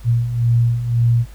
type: beating tone pair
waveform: sine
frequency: 116.54 / 118.44 Hz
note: A#2 / A#2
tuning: 0 / +28 cents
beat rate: 1.9 Hz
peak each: -20 / -14 dBFS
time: 0.04-1.26 s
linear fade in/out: 50 ms
effects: added 50 Hz sine -35 dBFS peak until 1.34 s + pink hiss -48 dBFS RMS until 1.34 s